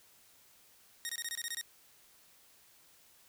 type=tone bursts; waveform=10% pulse; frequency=1864.7 Hz; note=A#6; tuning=in tune; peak=-27 dBFS; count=9; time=1.05-1.612 s; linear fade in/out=0 ms; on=42 ms; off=23 ms; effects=white hiss -63 dBFS RMS until 3.28 s